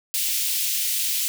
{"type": "high-pass noise", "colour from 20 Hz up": "white", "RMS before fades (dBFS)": -24, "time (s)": [0.14, 1.28], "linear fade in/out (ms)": 0, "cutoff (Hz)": 2500, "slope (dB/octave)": 24, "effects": []}